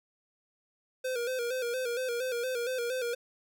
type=tone with vibrato; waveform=square; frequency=493.9 Hz; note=B4; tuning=in tune; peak=-31 dBFS; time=1.04-3.15 s; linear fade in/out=10 ms; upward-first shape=square; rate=4.3 Hz; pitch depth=70 cents each way; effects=none